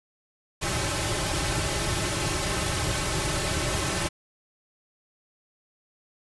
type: noise with comb filter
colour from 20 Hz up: pink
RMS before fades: -27 dBFS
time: 0.61-4.09 s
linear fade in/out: 20 ms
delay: 4.2 ms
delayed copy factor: -0.85
effects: resampled to 24000 Hz